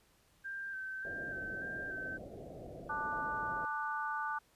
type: tone with vibrato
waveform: sine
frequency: 1565 Hz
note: G6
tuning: 3 cents flat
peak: -39 dBFS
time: 0.44-2.18 s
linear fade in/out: 20 ms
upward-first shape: square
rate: 1.7 Hz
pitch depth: 24 cents each way
type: low-pass noise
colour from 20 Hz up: white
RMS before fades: -48 dBFS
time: 1.05-3.65 s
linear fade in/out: 0 ms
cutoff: 720 Hz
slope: 96 dB/octave
type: chord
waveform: sine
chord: D major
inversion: second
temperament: equal with one note detuned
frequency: 880 / 1184.9 / 1480 Hz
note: A5 / D6 / F#6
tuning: 0 / +15 / 0 cents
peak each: -39 dBFS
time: 2.89-4.39 s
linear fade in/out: 10 ms
effects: pink hiss -69 dBFS RMS until 4.55 s + resampled to 32000 Hz